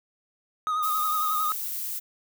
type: tone with vibrato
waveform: triangle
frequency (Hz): 1244.5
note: D#6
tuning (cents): 0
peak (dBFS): -22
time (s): 0.67-1.52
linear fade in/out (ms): 0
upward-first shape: sine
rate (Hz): 11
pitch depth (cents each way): 39
type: noise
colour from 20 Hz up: violet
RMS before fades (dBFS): -32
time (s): 0.82-2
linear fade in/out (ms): 20
effects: none